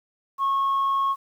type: tone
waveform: sine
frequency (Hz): 1094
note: C#6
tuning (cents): -23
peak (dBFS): -18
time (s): 0.38-1.16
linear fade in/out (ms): 50
effects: tanh soft clip ceiling -18 dBFS + 9-bit